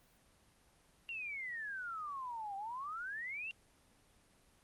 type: exponential two-way sweep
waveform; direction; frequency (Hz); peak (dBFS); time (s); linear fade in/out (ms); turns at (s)
sine; down then up; 2794 to 774 to 2794; -40; 1.09-3.51; 0; 2.56
effects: pink hiss -68 dBFS RMS until 4.63 s + Opus 24 kbps